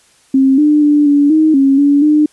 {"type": "tone with pitch steps", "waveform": "sine", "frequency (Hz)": [267.5, 299.1, 294.5, 287.2, 313, 272.6, 285.3, 301.7], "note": ["C4", "D4", "D4", "D4", "D#4", "C#4", "C#4", "D4"], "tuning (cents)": [38, 32, 5, -39, 10, -29, 50, 47], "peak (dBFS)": -6, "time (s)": [0.34, 2.26], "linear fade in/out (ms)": 5, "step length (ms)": 240, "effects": ["white hiss -50 dBFS RMS until 2.32 s", "resampled to 24000 Hz"]}